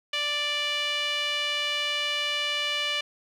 sawtooth tone with band-pass filter, 587 Hz, D5, 1 cent flat, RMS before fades -28 dBFS, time 0.13-3.01 s, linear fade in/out 5 ms, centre 2900 Hz, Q 3, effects none

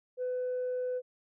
sine tone, 502 Hz, B4, 28 cents sharp, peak -29 dBFS, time 0.17-1.02 s, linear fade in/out 50 ms, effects tanh soft clip ceiling -28 dBFS

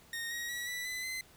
sawtooth tone with pitch steps, 1853 / 1890.8 / 1929.5 / 1968.9 / 2009 / 2050 Hz, A#6 / A#6 / B6 / B6 / B6 / C7, -11 / +24 / -41 / -6 / +29 / -36 cents, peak -33 dBFS, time 0.13-1.21 s, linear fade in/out 2 ms, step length 180 ms, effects pink hiss -60 dBFS RMS until 1.36 s

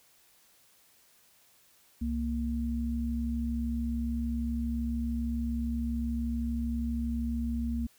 sine tone pair together, 66.06 / 233.1 Hz, C2 / A#3, +17 / 0 cents, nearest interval octave + minor seventh, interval 2183 cents, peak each -32 / -31 dBFS, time 2.01-7.87 s, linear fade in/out 10 ms, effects white hiss -63 dBFS RMS until 7.98 s

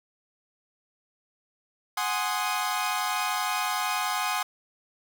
sawtooth chord, Ab dominant seventh, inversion third, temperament equal, 740 / 830.6 / 1046.5 / 1244.5 Hz, Gb5 / Ab5 / C6 / Eb6, 0 / 0 / 0 / 0 cents, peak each -28 dBFS, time 1.97-4.43 s, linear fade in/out 5 ms, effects none

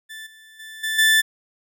30% pulse tone with level steps, 1760 Hz, A6, in tune, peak -32 / -43 / -34 / -20 / -11 dBFS, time 0.09-1.22 s, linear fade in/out 20 ms, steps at 0.26 / 0.59 / 0.83 / 0.98 s, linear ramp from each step 10 ms, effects none

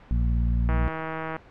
harmonic tone, 58.27 Hz, A#1, in tune, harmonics 1 / 2 / 3 / 4, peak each -21 / -29 / -33 / -35 dBFS, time 0.11-0.88 s, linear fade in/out 0 ms
click train, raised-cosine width 0.5 ms, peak -16 dBFS, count 109, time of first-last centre 0.69-1.365 s, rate 160 Hz
effects pink hiss -50 dBFS RMS until 1.5 s + low-pass 2000 Hz 12 dB/octave

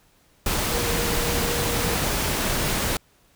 sine tone in noise, 474.2 Hz, A#4, 30 cents sharp, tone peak -30 dBFS, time 0.71-1.95 s, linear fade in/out 2 ms, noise pink, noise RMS -24 dBFS, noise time 0.46-2.97 s, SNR -9 dB, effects pink hiss -60 dBFS RMS until 3.35 s

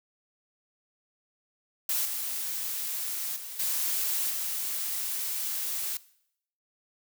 blue noise with level steps, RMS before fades -28 / -33 / -40 / -29 / -32 dBFS, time 1.89-5.97 s, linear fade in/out 2 ms, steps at 2.05 / 3.36 / 3.59 / 4.3 s, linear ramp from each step 5 ms, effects noise-tail reverb RT60 0.7 s tail -19 dB re dry

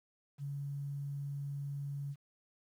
sine tone with quantisation, 141.4 Hz, C#3, 35 cents sharp, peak -37 dBFS, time 0.38-2.16 s, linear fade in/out 50 ms, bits 11, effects none

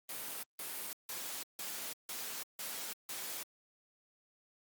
white noise bursts, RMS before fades -42 dBFS, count 7, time 0.09-3.43 s, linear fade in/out 2 ms, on 340 ms, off 160 ms, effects high-pass 200 Hz 12 dB/octave + Opus 32 kbps

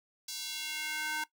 square tone with high-pass filter sweep, 307.1 Hz, D#4, 23 cents flat, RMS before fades -37 dBFS, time 0.28-1.24 s, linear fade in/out 5 ms, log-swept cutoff 4800 to 1200 Hz, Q 1.7, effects noise-tail reverb RT60 0.1 s tail -17 dB re dry

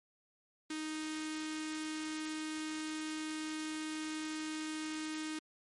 sawtooth tone with notch filter, 311.1 Hz, D#4, in tune, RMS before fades -40 dBFS, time 0.7-5.39 s, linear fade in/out 5 ms, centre 670 Hz, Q 0.55, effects low-pass 12000 Hz 12 dB/octave + MP3 48 kbps

